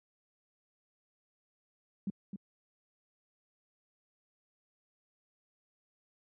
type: tone with echo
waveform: sine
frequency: 196.8 Hz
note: G3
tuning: 7 cents sharp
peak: -31 dBFS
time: 2.07-2.1 s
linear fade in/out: 2 ms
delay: 260 ms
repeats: 1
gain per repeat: -7 dB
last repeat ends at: 2.36 s
effects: high-pass 100 Hz 12 dB/octave